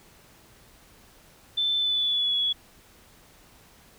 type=tone with pitch glide; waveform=sine; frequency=3530 to 3376 Hz; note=A7 to G#7; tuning=+5 to +28 cents; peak=-22 dBFS; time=1.57-2.53 s; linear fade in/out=10 ms; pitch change=-77 cents; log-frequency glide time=1.78-2.36 s; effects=pink hiss -55 dBFS RMS until 3.98 s